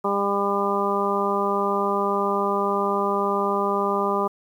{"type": "harmonic tone", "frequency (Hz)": 200.2, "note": "G3", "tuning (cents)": 37, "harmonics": [1, 2, 3, 4, 5, 6], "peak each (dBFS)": [-29, -25, -29, -29, -27, -26], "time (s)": [0.04, 4.28], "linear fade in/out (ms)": 10, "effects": ["9-bit"]}